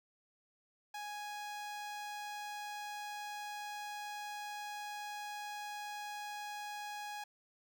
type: tone with notch filter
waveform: sawtooth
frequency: 830.6 Hz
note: G#5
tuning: in tune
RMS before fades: -44 dBFS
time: 0.94-7.24 s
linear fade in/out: 5 ms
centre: 11000 Hz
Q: 1.7
effects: none